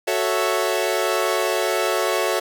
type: chord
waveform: sawtooth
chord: F# minor seventh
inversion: none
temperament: equal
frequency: 370 / 440 / 554.4 / 659.3 Hz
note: F#4 / A4 / C#5 / E5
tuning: 0 / 0 / 0 / 0 cents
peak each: -21 dBFS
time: 0.07-2.4 s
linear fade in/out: 10 ms
effects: none